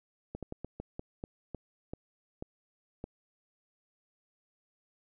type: slowing click train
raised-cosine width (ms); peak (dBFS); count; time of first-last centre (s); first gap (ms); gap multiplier
2; -25; 11; 0.35-3.041; 77; 1.26
effects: none